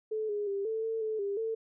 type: tone with pitch steps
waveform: sine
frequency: 434.4 / 413.4 / 397 / 443.2 / 448.4 / 436 / 400.3 / 447.6 Hz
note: A4 / G#4 / G4 / A4 / A4 / A4 / G4 / A4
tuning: -22 / -8 / +22 / +13 / +33 / -16 / +36 / +30 cents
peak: -30 dBFS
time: 0.11-1.55 s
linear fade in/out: 10 ms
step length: 180 ms
effects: none